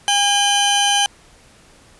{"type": "tone pair together", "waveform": "sawtooth", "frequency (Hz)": [810, 3055], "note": ["G#5", "G7"], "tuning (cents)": [-43, -45], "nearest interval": "octave + major seventh", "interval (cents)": 2298, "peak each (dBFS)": -13, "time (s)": [0.08, 1.06], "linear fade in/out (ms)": 0, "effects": ["pink hiss -49 dBFS RMS until 1.99 s", "resampled to 24000 Hz"]}